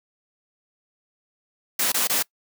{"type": "noise bursts", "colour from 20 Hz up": "white", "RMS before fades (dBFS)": -22, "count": 3, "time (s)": [1.79, 2.226], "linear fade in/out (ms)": 5, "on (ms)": 130, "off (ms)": 23, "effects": ["noise-tail reverb RT60 0.1 s tail -24 dB re dry", "high-pass 200 Hz 12 dB/octave"]}